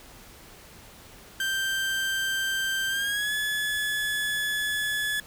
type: tone with pitch glide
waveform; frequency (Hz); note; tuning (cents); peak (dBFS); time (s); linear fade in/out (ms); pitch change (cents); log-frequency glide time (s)
30% pulse; 1568 to 1709.9; G6 to A6; 0 to -50; -23; 1.4-5.2; 2; +150; 2.89-3.33
effects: pink hiss -49 dBFS RMS until 5.26 s

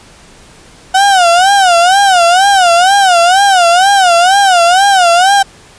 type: tone with vibrato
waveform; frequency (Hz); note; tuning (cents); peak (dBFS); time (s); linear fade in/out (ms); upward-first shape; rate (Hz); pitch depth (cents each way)
35% pulse; 740; F#5; 0; -3; 0.94-5.43; 10; sine; 2.1; 150
effects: pink hiss -39 dBFS RMS until 5.78 s + resampled to 22050 Hz

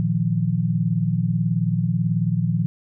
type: chord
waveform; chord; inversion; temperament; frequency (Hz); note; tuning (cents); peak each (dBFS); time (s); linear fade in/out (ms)
sine; Bb suspended fourth; none; equal with one note detuned; 116.54 / 156.19 / 174.61; Bb2 / Eb3 / F3; 0 / +7 / 0; -23 / -23 / -22; 0-2.66; 0
effects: none

